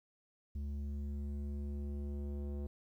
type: tone with low-pass filter sweep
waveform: square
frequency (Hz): 71.5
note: D2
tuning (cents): -46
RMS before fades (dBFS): -40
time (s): 0.55-2.67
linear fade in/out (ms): 5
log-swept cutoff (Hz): 170 to 450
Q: 1.2
effects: 12-bit